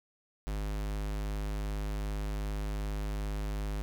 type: tone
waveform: square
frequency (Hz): 51.3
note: G#1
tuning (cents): -21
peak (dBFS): -33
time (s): 0.47-3.82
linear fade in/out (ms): 0
effects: none